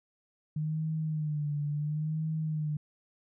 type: tone with vibrato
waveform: sine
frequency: 152.1 Hz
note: D#3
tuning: 39 cents flat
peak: -29 dBFS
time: 0.56-2.77 s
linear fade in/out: 5 ms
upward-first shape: sine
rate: 0.72 Hz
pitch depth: 67 cents each way
effects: none

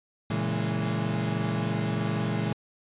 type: chord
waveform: 35% pulse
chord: A# half-diminished seventh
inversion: none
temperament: equal with one note detuned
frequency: 115.2 / 138.59 / 164.81 / 207.7 Hz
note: A#2 / C#3 / E3 / G#3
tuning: -20 / 0 / 0 / 0 cents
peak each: -29 / -33 / -29 / -30 dBFS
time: 0.3-2.53 s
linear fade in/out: 5 ms
effects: resampled to 8000 Hz

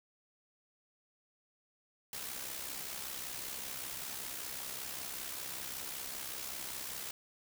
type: noise with amplitude modulation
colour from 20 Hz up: white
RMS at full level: -40 dBFS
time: 2.13-7.11 s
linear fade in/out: 2 ms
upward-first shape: sine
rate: 65.2 Hz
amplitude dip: 50%
effects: none

